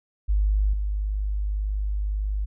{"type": "tone with level steps", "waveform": "sine", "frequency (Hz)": 50.9, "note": "G#1", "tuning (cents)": -34, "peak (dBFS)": [-18, -23], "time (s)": [0.28, 2.46], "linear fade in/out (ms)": 20, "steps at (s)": 0.73, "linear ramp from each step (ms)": 5, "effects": []}